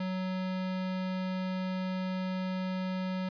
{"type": "tone", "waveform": "square", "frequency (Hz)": 186, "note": "F#3", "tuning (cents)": 9, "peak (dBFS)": -32, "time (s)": [0, 3.29], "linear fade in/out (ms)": 5, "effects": ["resampled to 11025 Hz"]}